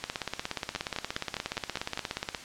two click trains, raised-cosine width 0.2 ms, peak -13 / -14 dBFS, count 40 / 7, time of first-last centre 0.04-2.348 / 0.76-1.975 s, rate 16.9 / 4.94 Hz, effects white hiss -44 dBFS RMS until 2.44 s + low-pass 6000 Hz 12 dB/octave

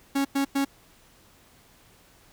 45% pulse tone bursts, 276.2 Hz, C#4, 6 cents flat, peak -22 dBFS, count 3, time 0.15-0.65 s, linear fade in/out 10 ms, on 100 ms, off 100 ms, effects pink hiss -57 dBFS RMS until 2.32 s

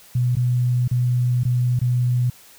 sine tone with dropouts, 123.47 Hz, B2, in tune, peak -16 dBFS, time 0.15-2.3 s, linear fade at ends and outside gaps 5 ms, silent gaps 0.354-0.367 / 0.878-0.912 / 1.435-1.451 / 1.792-1.814 s, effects white hiss -48 dBFS RMS until 2.58 s

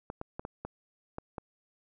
clicks, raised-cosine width 1 ms, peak -23 dBFS, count 7, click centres 0.101 / 0.214 / 0.395 / 0.451 / 0.65 / 1.184 / 1.382 s, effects none

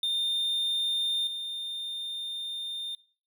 triangle tone with level steps, 3623 Hz, A7, 50 cents sharp, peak -24 / -31 dBFS, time 0.03-2.95 s, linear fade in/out 2 ms, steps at 1.27 s, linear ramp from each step 2 ms, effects noise-tail reverb RT60 0.4 s tail -18 dB re dry

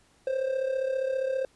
triangle tone with amplitude modulation, 527 Hz, C5, 12 cents sharp, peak -21 dBFS, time 0.27-1.45 s, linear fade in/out 2 ms, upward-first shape sine, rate 35 Hz, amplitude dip 65%, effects pink hiss -63 dBFS RMS until 1.55 s + resampled to 24000 Hz

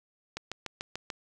click train, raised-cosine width 0.2 ms, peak -18 dBFS, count 6, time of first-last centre 0.37-1.102 s, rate 6.83 Hz, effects none

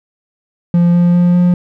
triangle tone with pitch steps, 173.1 / 174.51 / 175.92 / 177.35 Hz, F3 / F3 / F3 / F3, -15 / -1 / +13 / +27 cents, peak -5 dBFS, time 0.74-1.54 s, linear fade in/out 2 ms, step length 200 ms, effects none

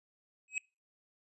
square tone with exponential growth, 2546 Hz, D#7, 39 cents sharp, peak -29 dBFS, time 0.48-0.58 s, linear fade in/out 1 ms, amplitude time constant 20 ms, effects noise-tail reverb RT60 0.3 s tail -25 dB re dry + resampled to 24000 Hz

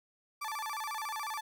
35% pulse tone with vibrato, 1009 Hz, B5, 37 cents sharp, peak -34 dBFS, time 0.41-1.41 s, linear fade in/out 10 ms, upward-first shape square, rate 14 Hz, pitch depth 250 cents each way, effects none

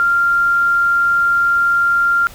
sine tone, 1390 Hz, F6, 9 cents flat, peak -11 dBFS, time 0-2.27 s, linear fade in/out 0 ms, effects pink hiss -39 dBFS RMS until 2.34 s

